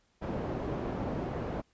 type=low-pass noise; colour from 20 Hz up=white; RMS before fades=-35 dBFS; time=0.21-1.62 s; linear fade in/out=20 ms; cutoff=500 Hz; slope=12 dB/octave; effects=pink hiss -71 dBFS RMS until 1.73 s + resampled to 16000 Hz